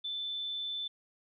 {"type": "tone with amplitude modulation", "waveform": "sine", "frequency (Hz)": 3520, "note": "A7", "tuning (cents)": 0, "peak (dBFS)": -33, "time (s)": [0.04, 0.88], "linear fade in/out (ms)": 10, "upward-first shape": "sine", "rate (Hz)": 180, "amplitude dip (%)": 25, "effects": []}